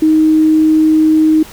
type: tone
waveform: sine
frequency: 313.1 Hz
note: D#4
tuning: 11 cents sharp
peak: -6 dBFS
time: 0.02-1.43 s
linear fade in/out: 5 ms
effects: pink hiss -35 dBFS RMS until 1.52 s